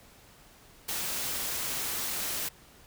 white noise, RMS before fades -33 dBFS, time 0.88-2.49 s, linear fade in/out 10 ms, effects pink hiss -56 dBFS RMS until 2.86 s

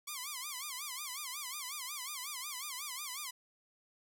5% pulse tone with vibrato, 1098 Hz, C#6, 17 cents flat, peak -28 dBFS, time 0.07-3.31 s, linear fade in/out 10 ms, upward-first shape sine, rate 5.5 Hz, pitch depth 180 cents each way, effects none

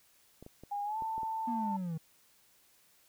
clicks, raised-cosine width 2 ms, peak -35 dBFS, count 6, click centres 0.426 / 0.464 / 0.636 / 1.022 / 1.18 / 1.232 s
sine tone with pitch glide, 815 to 888.8 Hz, G#5 to A5, -33 to +17 cents, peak -33 dBFS, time 0.71-1.77 s, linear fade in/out 10 ms, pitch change +150 cents, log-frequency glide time 0.84-0.99 s
triangle linear sweep, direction down, 243.7 to 155.56 Hz, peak -32 dBFS, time 1.47-1.98 s, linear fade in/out 10 ms
effects white hiss -66 dBFS RMS until 3.08 s

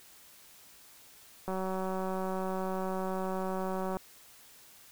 click train, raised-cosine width 1 ms, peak -22 dBFS, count 469, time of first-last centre 1.48-3.969 s, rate 188 Hz, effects white hiss -56 dBFS RMS until 4.91 s

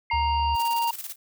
sine tone with exponential decay, 2127 Hz, C7, 28 cents sharp, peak -28 dBFS, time 0.1-0.66 s, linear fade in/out 2 ms, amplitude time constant 120 ms
harmonic tone, 932.3 Hz, A#5, in tune, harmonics 1 / 3 / 5, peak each -22 / -33 / -39 dBFS, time 0.11-0.91 s, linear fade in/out 5 ms
sine tone, 73.42 Hz, D2, in tune, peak -27 dBFS, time 0.13-0.56 s, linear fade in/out 10 ms
blue noise with tremolo, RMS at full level -34 dBFS, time 0.54-1.16 s, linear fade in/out 50 ms, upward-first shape square, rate 18 Hz, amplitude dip 65%
effects none

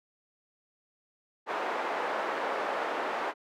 pink band-pass noise, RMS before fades -32 dBFS, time 1.46-3.34 s, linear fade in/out 50 ms, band 470 to 1400 Hz, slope 12 dB/octave, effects high-pass 300 Hz 12 dB/octave

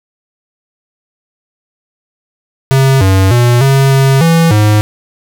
square tone with pitch steps, 134.4 / 95.5 / 120.9 / 136 / 135.2 / 165.6 / 105.8 Hz, C3 / G2 / B2 / C#3 / C#3 / E3 / G#2, +47 / -45 / -36 / -33 / -43 / +8 / +33 cents, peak -6 dBFS, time 2.71-4.81 s, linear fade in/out 0 ms, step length 300 ms, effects none

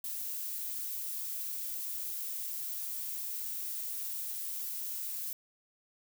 violet noise, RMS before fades -38 dBFS, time 0.04-5.33 s, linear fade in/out 2 ms, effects none

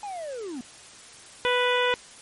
triangle linear sweep, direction down, 849 to 230 Hz, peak -30 dBFS, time 0.03-0.61 s, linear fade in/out 2 ms
harmonic tone, 493.9 Hz, B4, in tune, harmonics 1 / 2 / 3 / 4 / 5 / 6 / 7, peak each -24 / -27 / -29 / -30 / -31 / -32 / -32 dBFS, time 1.45-1.94 s, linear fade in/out 0 ms
effects white hiss -47 dBFS RMS until 2.21 s + MP3 48 kbps

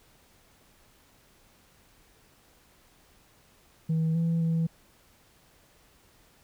sine tone with pitch steps, 160.9 / 166.2 / 164.1 Hz, E3 / E3 / E3, -42 / +15 / -8 cents, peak -21 dBFS, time 3.89-4.67 s, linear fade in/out 10 ms, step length 260 ms, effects tanh soft clip ceiling -22 dBFS + pink hiss -61 dBFS RMS until 6.43 s

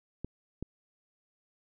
clicks, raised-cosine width 3 ms, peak -23 dBFS, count 2, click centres 0.246 / 0.626 s, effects none

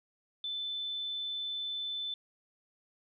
sine tone, 3520 Hz, A7, in tune, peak -34 dBFS, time 0.44-2.14 s, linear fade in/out 2 ms, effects none

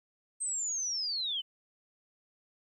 sine linear sweep, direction down, 8372 to 2960 Hz, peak -31 dBFS, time 0.4-1.42 s, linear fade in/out 20 ms, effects 12-bit

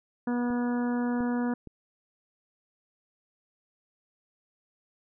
harmonic tone, 242.6 Hz, B3, 31 cents flat, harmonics 1 / 2 / 3 / 4 / 5 / 6 / 7, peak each -26 / -36 / -40 / -40 / -46 / -43 / -46 dBFS, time 0.27-1.54 s, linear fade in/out 5 ms
clicks, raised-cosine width 3 ms, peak -31 / -27 / -30 dBFS, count 3, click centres 0.504 / 1.206 / 1.673 s
effects none

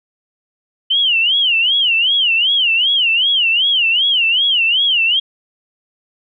sine tone with vibrato, 2978 Hz, F#7, 11 cents sharp, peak -11 dBFS, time 0.9-5.2 s, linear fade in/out 10 ms, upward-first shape sine, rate 2.6 Hz, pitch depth 200 cents each way, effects none

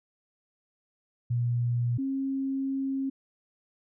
sine tone pair in turn, 120.2 / 269.8 Hz, B2 / C#4, -46 / -47 cents, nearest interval octave + major second, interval 1399 cents, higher second, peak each -24 / -27 dBFS, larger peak first, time 1.3-1.98 / 1.98-3.1 s, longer second, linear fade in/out 10 ms, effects none

